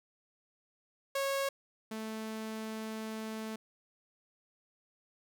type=tone pair in turn; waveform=sawtooth; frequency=549 / 219.6 Hz; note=C#5 / A3; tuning=-17 / -3 cents; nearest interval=octave + major third; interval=1586 cents; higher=first; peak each=-27 / -34 dBFS; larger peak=first; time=1.15-1.49 / 1.91-3.56 s; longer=second; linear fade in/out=5 ms; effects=none